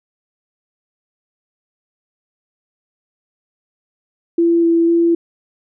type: tone with vibrato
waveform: sine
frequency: 336 Hz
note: E4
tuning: 33 cents sharp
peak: -10 dBFS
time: 4.38-5.15 s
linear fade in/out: 5 ms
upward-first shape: square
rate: 2 Hz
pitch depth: 9 cents each way
effects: none